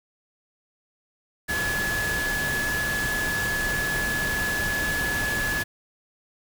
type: tone in noise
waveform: sine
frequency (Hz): 1703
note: G#6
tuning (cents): +43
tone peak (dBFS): -25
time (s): 1.48-5.64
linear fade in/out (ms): 20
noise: pink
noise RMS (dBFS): -30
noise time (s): 1.48-5.64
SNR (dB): +2
effects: none